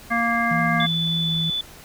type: harmonic tone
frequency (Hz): 233.1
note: A#3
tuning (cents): 0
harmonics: 1 / 3 / 5 / 7 / 9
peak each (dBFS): -25 / -25 / -25 / -25 / -25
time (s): 0.1-0.87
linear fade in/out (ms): 20
type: tone with pitch glide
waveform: sine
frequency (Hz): 164.81 to 162.54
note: E3 to E3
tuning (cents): 0 to -24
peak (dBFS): -23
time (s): 0.51-1.5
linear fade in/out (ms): 2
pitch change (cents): -24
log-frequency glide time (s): 1.21-1.29
type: tone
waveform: sine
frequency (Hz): 3481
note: A7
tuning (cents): -19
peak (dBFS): -22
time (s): 0.8-1.61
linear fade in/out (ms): 2
effects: pink hiss -44 dBFS RMS until 1.84 s